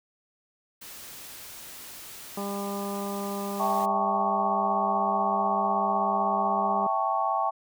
white noise, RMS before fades -43 dBFS, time 0.81-3.86 s, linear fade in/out 10 ms
harmonic tone, 200 Hz, G3, 35 cents sharp, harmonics 1 / 2 / 3 / 4 / 5 / 6, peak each -33 / -36 / -38 / -39 / -40 / -41 dBFS, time 2.37-6.87 s, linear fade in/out 5 ms
sine chord, A dominant seventh, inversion second, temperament equal, 659.3 / 784 / 880 / 1108.7 Hz, E5 / G5 / A5 / C#6, 0 / 0 / 0 / 0 cents, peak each -31 / -28 / -30 / -28 dBFS, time 3.59-7.51 s, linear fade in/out 20 ms
effects none

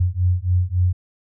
sine beating tone pair, 88.6 / 92.2 Hz, F2 / F#2, +25 / -6 cents, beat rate 3.6 Hz, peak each -19 dBFS, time 0-0.93 s, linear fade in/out 10 ms, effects none

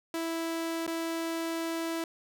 sawtooth tone with dropouts, 329.6 Hz, E4, in tune, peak -27 dBFS, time 0.14-2.04 s, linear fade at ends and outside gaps 2 ms, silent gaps 0.866-0.876 s, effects none

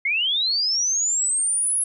sine linear sweep, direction up, 2088 to 10710 Hz, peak -19 dBFS, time 0.05-1.84 s, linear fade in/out 5 ms, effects none

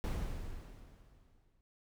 brown noise with exponential decay, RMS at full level -33 dBFS, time 0.04-1.61 s, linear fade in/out 0 ms, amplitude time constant 340 ms, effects none

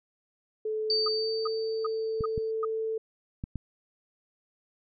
sine tone with pitch glide, 433.8 to 443.2 Hz, A4 to A4, -25 to +13 cents, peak -28 dBFS, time 0.65-2.98 s, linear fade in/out 5 ms, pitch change +38 cents, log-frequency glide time 1.13-1.29 s
sine tone with exponential decay, 4600 Hz, D8, 37 cents flat, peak -23 dBFS, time 0.9-2.51 s, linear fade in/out 1 ms, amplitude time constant 350 ms
sine tone bursts, 1244.5 Hz, D#6, in tune, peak -28 dBFS, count 5, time 1.06-2.65 s, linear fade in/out 5 ms, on 22 ms, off 370 ms
clicks, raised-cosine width 5 ms, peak -21 dBFS, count 4, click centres 2.208 / 2.378 / 3.439 / 3.557 s
effects none

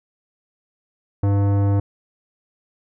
sine tone with tanh clipping, 100.1 Hz, G2, 37 cents sharp, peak -17 dBFS, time 1.23-1.8 s, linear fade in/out 5 ms, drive 17 dB, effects none

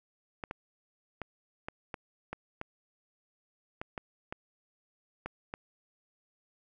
clicks, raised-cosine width 0.5 ms, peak -22 dBFS, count 12, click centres 0.438 / 0.511 / 1.217 / 1.685 / 1.942 / 2.33 / 2.614 / 3.815 / 3.978 / 4.325 / 5.26 / 5.539 s, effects none

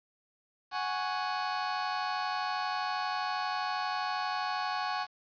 sawtooth chord, F# suspended second, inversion none, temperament just, 740 / 832.5 / 1110 Hz, F#5 / G#5 / C#6, 0 / +4 / +2 cents, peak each -31 dBFS, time 0.71-5.07 s, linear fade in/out 50 ms, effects resampled to 11025 Hz + 9-bit

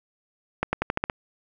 accelerating click train, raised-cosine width 0.5 ms, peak -8 dBFS, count 7, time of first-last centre 0.63-1.099 s, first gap 100 ms, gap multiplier 0.9, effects none

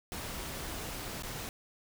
pink noise with dropouts, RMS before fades -40 dBFS, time 0.12-1.49 s, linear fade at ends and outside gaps 0 ms, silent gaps 1.223-1.234 s, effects none

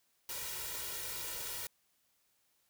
white noise with comb filter, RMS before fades -41 dBFS, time 0.29-1.67 s, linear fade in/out 2 ms, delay 2.1 ms, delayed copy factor +0.75, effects white hiss -75 dBFS RMS until 2.69 s

